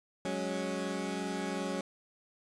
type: chord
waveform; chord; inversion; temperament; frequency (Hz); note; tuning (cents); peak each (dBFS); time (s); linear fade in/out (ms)
20% pulse; F# suspended second; none; equal; 185 / 207.7 / 277.2; F#3 / G#3 / C#4; 0 / 0 / 0; -32 / -34 / -33; 0.25-1.81; 2
effects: resampled to 22050 Hz + 9-bit

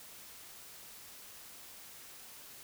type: silence
effects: white hiss -52 dBFS RMS until 2.63 s

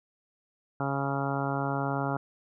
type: harmonic tone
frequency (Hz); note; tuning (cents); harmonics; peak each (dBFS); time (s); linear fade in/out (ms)
138.59; C#3; 0; 1 / 2 / 3 / 4 / 5 / 6 / 7 / 8 / 9 / 10; -32 / -34 / -38 / -38 / -36 / -36 / -39 / -42 / -40 / -38; 0.8-2.17; 2
effects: none

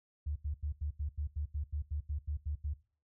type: tone bursts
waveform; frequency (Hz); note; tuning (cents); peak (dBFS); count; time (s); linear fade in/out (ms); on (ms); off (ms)
sine; 73.9; D2; +11; -33; 14; 0.26-2.739; 10; 100; 83
effects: noise-tail reverb RT60 0.4 s tail -18 dB re dry

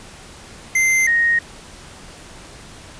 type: tone pair in turn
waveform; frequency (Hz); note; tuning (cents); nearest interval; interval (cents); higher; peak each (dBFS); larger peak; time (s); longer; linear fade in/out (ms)
square / sine; 2080 / 1866.5; C7 / A#6; -11 / +2; major second; 187; first; -14 / -13; second; 0.75-1.07 / 1.07-1.39; neither; 5
effects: pink hiss -40 dBFS RMS until 2.99 s + resampled to 22050 Hz

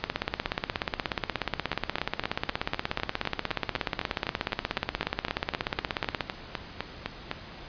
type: two click trains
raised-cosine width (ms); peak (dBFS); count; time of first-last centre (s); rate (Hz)
0.3; -10 / -13; 104 / 23; 0.04-6.208 / 1.73-7.314; 16.7 / 3.94
effects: pink hiss -44 dBFS RMS until 7.68 s + resampled to 11025 Hz

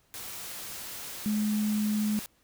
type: tone in noise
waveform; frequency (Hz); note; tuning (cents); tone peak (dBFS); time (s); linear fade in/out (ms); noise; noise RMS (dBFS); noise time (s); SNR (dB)
sine; 211.7; G#3; +33; -25; 1.26-2.19; 0; white; -40; 0.14-2.26; +12
effects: pink hiss -67 dBFS RMS until 2.43 s

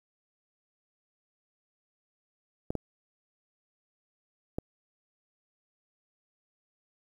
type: clicks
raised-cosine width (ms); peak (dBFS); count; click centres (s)
2; -18; 3; 2.705 / 2.753 / 4.585
effects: 9-bit

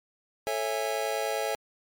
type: chord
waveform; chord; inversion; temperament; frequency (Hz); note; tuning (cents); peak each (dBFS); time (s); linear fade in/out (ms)
square; A major seventh; none; just; 440 / 550 / 660 / 825; A4 / C#5 / E5 / G#5; 0 / -14 / +2 / -12; -34; 0.47-1.55; 0
effects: MP3 96 kbps

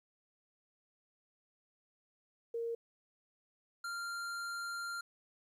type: tone pair in turn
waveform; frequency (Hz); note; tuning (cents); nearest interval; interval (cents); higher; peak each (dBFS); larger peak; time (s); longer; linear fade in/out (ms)
sine / square; 463.8 / 1389.8; A#4 / F6; -9 / -9; octave + perfect fifth; 1900; second; -35 / -39; first; 2.54-2.75 / 3.84-5.01; second; 5
effects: low-pass 11000 Hz 12 dB/octave + 12-bit

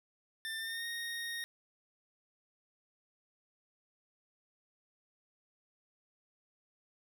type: tone with pitch glide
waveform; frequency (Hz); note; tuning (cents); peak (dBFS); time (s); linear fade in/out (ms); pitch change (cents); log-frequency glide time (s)
25% pulse; 1788 to 1860.7; A6 to A#6; +27 to -4; -34; 0.45-1.44; 0; +69; 0.59-0.86
effects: none

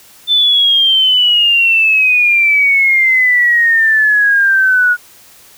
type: exponential sweep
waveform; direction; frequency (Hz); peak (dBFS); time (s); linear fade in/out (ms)
sine; down; 3553 to 1446; -7; 0.27-4.97; 50
effects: white hiss -42 dBFS RMS until 5.57 s

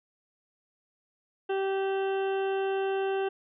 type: harmonic tone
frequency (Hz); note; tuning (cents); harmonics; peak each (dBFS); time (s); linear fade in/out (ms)
388; G4; -18; 1 / 2 / 3 / 4 / 5 / 7 / 8 / 9; -27 / -34 / -45 / -40 / -51 / -44 / -49 / -57; 1.49-3.29; 10
effects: none

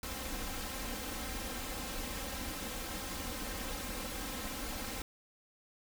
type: noise with comb filter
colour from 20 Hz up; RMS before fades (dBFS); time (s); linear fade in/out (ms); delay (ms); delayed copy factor
pink; -40; 0.03-5.02; 2; 3.8; +0.7
effects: none

